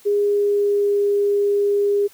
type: tone with pitch glide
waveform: sine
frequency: 409.4 to 406.1 Hz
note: G#4 to G#4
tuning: -25 to -39 cents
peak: -15 dBFS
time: 0.05-2.08 s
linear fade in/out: 20 ms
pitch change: -14 cents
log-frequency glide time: 0.2-1 s
effects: white hiss -50 dBFS RMS until 2.13 s